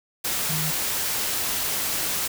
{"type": "tone in noise", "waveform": "sine", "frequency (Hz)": 155.56, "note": "D#3", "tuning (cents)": 0, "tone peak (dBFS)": -28, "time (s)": [0.49, 0.71], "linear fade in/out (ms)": 10, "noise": "white", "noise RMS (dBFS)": -26, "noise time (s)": [0.24, 2.28], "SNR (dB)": -5, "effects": []}